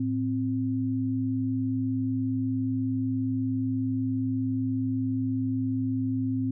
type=tone pair together; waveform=sine; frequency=109.99 / 261.6 Hz; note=A2 / C4; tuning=0 / 0 cents; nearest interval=octave + minor third; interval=1500 cents; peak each=-30 / -26 dBFS; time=0-6.51 s; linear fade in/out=5 ms; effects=none